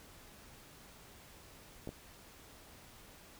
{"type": "clicks", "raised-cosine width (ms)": 2, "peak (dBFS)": -29, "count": 2, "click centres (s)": [1.874, 1.891], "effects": ["pink hiss -57 dBFS RMS until 3.39 s"]}